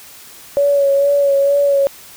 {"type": "tone with vibrato", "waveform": "sine", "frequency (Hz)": 562, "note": "C#5", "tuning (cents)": 24, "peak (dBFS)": -10, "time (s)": [0.57, 1.87], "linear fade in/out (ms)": 0, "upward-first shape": "sine", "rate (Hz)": 2.2, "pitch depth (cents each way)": 26, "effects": ["white hiss -39 dBFS RMS until 2.16 s"]}